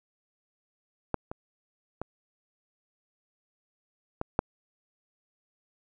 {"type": "clicks", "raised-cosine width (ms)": 1, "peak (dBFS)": [-12, -22, -19, -16, -8], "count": 5, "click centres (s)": [1.143, 1.315, 2.016, 4.214, 4.391], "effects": []}